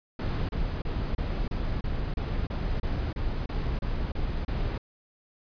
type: noise bursts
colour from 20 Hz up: brown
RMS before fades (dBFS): -29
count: 14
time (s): 0.19-4.78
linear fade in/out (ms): 5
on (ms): 300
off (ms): 30
effects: resampled to 11025 Hz